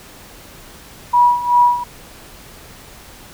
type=tone with tremolo; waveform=sine; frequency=970 Hz; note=B5; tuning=31 cents flat; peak=-7 dBFS; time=1.13-1.84 s; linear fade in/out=10 ms; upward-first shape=sine; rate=2.6 Hz; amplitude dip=80%; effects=pink hiss -40 dBFS RMS until 3.33 s